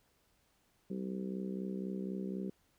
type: harmonic tone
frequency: 64 Hz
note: C2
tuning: 38 cents flat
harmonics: 3 / 4 / 5 / 6 / 7 / 8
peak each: -38 / -47 / -47 / -44 / -51 / -53 dBFS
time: 0.9-2.5 s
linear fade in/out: 5 ms
effects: pink hiss -73 dBFS RMS until 2.78 s